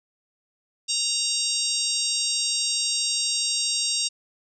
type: harmonic tone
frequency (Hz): 932.3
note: A#5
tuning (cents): 0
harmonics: 3 / 4 / 5 / 6 / 7 / 8 / 9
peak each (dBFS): -33 / -30 / -29 / -28 / -34 / -32 / -30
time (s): 0.88-4.09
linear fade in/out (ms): 20
effects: none